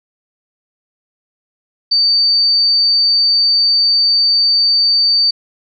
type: tone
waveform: sine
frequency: 4596 Hz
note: D8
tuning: 38 cents flat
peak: -9 dBFS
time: 1.91-5.31 s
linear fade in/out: 10 ms
effects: none